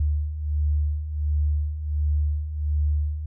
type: beating tone pair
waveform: sine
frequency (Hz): 73.6 / 75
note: D2 / D2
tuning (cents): +4 / +37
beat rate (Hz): 1.4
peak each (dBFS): -28 / -22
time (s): 0-3.26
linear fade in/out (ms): 5
effects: none